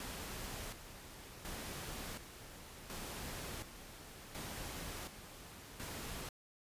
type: noise with tremolo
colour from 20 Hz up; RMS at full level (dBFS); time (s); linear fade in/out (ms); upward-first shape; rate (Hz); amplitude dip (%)
pink; -45; 0-6.29; 2; square; 0.69; 60
effects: resampled to 32000 Hz